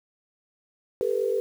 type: tone cluster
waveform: sine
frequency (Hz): 398.5 / 446.8 / 494.1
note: G4 / A4 / B4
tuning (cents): +28 / +27 / +1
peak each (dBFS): -27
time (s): 1.01-1.4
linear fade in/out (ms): 0
effects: 8-bit